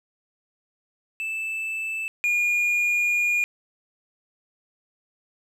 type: tone pair in turn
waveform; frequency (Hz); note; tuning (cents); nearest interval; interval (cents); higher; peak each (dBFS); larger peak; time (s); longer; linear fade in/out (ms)
triangle; 2637 / 2430; E7 / D#7; 0 / -42; minor second; 142; first; -25 / -18; second; 1.2-2.08 / 2.24-3.44; second; 0
effects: none